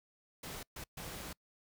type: noise bursts at uneven times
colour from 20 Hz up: pink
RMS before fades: -45 dBFS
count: 3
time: 0.43-0.63 / 0.76-0.84 / 0.97-1.33 s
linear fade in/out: 5 ms
effects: noise-tail reverb RT60 0.1 s tail -25 dB re dry